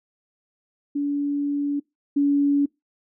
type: tone pair in turn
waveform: sine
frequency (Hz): 286.4 / 284.4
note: D4 / C#4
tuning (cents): -43 / +45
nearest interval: unison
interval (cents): 12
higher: first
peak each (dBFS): -21 / -16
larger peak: second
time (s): 0.95-1.8 / 2.16-2.66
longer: first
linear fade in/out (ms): 10
effects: noise-tail reverb RT60 0.2 s tail -24 dB re dry